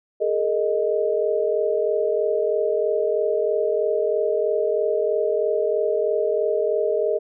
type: chord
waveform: sine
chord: Ab suspended second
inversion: none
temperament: equal with one note detuned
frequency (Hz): 415.3 / 458.4 / 622.3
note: Ab4 / Bb4 / Eb5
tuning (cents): 0 / -29 / 0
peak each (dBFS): -23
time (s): 0.2-7.19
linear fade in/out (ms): 20
effects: none